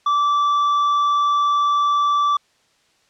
sine tone with tanh clipping, 1163 Hz, D6, 17 cents flat, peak -16 dBFS, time 0.06-2.37 s, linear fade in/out 5 ms, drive 6 dB, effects white hiss -60 dBFS RMS until 3.09 s + low-pass 6000 Hz 12 dB/octave

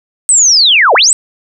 sine linear two-way sweep, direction down then up, 8372 to 409.2 to 8372 Hz, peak -4 dBFS, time 0.29-1.13 s, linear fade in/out 0 ms, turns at 0.94 s, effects none

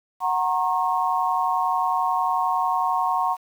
sine chord, F# major, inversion none, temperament equal with one note detuned, 740 / 932.3 / 1083.4 Hz, F#5 / A#5 / C#6, 0 / 0 / -40 cents, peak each -24 dBFS, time 0.2-3.37 s, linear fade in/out 50 ms, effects 8-bit

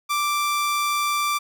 sawtooth tone, 1174.7 Hz, D6, in tune, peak -17 dBFS, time 0.09-1.39 s, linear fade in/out 20 ms, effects none

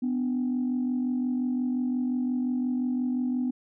sine tone pair together, 249.8 / 295.5 Hz, B3 / D4, +20 / +11 cents, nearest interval minor third, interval 291 cents, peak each -24 / -33 dBFS, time 0.02-3.51 s, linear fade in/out 10 ms, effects tanh soft clip ceiling -20 dBFS

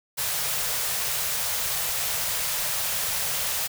white band-stop noise, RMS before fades -27 dBFS, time 0.17-3.68 s, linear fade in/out 20 ms, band 180 to 440 Hz, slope 48 dB/octave, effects none

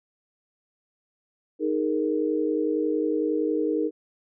sine chord, D# suspended fourth, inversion none, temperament equal, 311.1 / 415.3 / 466.2 Hz, D#4 / G#4 / A#4, 0 / 0 / 0 cents, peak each -25 / -28 / -27 dBFS, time 1.59-3.91 s, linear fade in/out 50 ms, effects none

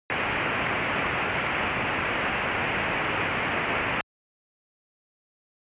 white low-pass noise, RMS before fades -27 dBFS, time 0.1-4.01 s, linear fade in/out 0 ms, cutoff 2700 Hz, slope 48 dB/octave, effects high-pass 60 Hz 12 dB/octave + resampled to 8000 Hz

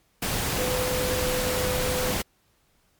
sine tone in noise, 504 Hz, B4, 35 cents sharp, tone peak -27 dBFS, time 0.58-2.13 s, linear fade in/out 5 ms, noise pink, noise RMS -27 dBFS, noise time 0.22-2.22 s, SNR -3 dB, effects pink hiss -66 dBFS RMS until 2.99 s + MP3 96 kbps

